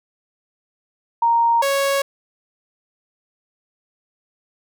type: tone pair in turn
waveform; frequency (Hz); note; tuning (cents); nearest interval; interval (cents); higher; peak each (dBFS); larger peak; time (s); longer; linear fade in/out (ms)
sine / sawtooth; 931 / 553.6; A#5 / C#5; -2 / -2; major sixth; 900; first; -13; neither; 1.22-1.62 / 1.62-2.02; neither; 5
effects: none